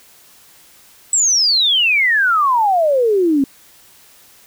sine exponential sweep, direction down, 7902 to 263.1 Hz, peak -11 dBFS, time 1.13-3.44 s, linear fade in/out 2 ms, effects white hiss -47 dBFS RMS until 4.46 s

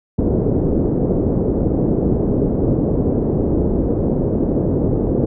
white low-pass noise, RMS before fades -17 dBFS, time 0.18-5.26 s, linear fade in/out 10 ms, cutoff 430 Hz, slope 24 dB/octave, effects none

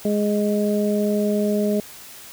harmonic tone, 207.7 Hz, G#3, in tune, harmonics 1 / 2 / 3, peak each -20 / -23 / -25 dBFS, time 0.05-1.8 s, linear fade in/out 2 ms, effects white hiss -41 dBFS RMS until 2.32 s

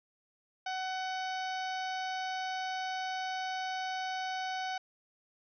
harmonic tone, 750 Hz, F#5, 23 cents sharp, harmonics 1 / 2 / 3 / 4 / 5 / 6 / 7 / 8, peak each -35 / -41 / -45 / -47 / -49 / -51 / -52 / -53 dBFS, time 0.66-4.78 s, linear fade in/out 5 ms, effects none

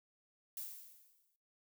violet noise with exponential decay, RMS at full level -42 dBFS, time 0.57-1.36 s, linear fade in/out 2 ms, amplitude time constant 170 ms, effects noise-tail reverb RT60 0.3 s tail -19 dB re dry

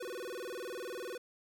square tone with vibrato, 427.3 Hz, G#4, 49 cents sharp, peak -40 dBFS, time 0-1.18 s, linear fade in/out 10 ms, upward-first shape square, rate 20 Hz, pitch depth 260 cents each way, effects none

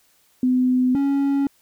sine / triangle tone pair in turn, 253.3 / 278.3 Hz, B3 / C#4, +44 / +7 cents, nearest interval major second, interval 163 cents, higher second, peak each -15 dBFS, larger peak neither, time 0.43-0.95 / 0.95-1.47 s, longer neither, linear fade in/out 2 ms, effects white hiss -60 dBFS RMS until 1.61 s

